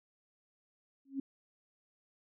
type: tone with exponential growth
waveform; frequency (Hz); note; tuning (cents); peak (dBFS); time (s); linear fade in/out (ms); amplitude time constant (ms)
sine; 272.2; C#4; -31; -30; 1.05-1.2; 5; 32
effects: none